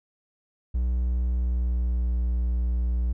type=tone with pitch glide; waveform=triangle; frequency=61.2 to 60.01 Hz; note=B1 to B1; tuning=-15 to -49 cents; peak=-20 dBFS; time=0.74-3.13 s; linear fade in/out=10 ms; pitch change=-34 cents; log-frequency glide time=1.29-2.16 s; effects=none